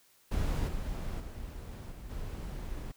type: noise with level steps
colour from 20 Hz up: brown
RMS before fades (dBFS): -30 / -36 / -42 / -45 / -39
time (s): 0.31-2.92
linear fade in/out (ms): 10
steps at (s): 0.67 / 1.19 / 1.91 / 2.09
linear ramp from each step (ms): 20
effects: white hiss -65 dBFS RMS until 2.96 s